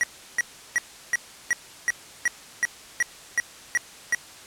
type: tone bursts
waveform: square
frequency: 1919 Hz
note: A#6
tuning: 50 cents sharp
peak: -19 dBFS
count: 12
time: 0.01-4.148 s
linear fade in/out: 0 ms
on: 24 ms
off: 350 ms
effects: white hiss -45 dBFS RMS until 4.46 s + low-pass 9000 Hz 12 dB/octave